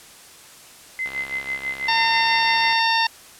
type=tone with tremolo; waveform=sine; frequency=2057 Hz; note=C7; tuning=30 cents flat; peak=-22 dBFS; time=0.99-2.79 s; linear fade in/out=0 ms; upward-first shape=sine; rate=6.1 Hz; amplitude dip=80%
type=click train; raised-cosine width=0.3 ms; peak=-19 dBFS; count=114; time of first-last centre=1.06-2.727 s; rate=67.8 Hz
type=harmonic tone; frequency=909 Hz; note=A#5; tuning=44 cents flat; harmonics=1 / 2 / 3 / 4 / 5 / 6; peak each=-20 / -23 / -25 / -26 / -27 / -28 dBFS; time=1.88-3.07 s; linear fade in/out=5 ms
effects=white hiss -45 dBFS RMS until 3.39 s + low-pass 11000 Hz 12 dB/octave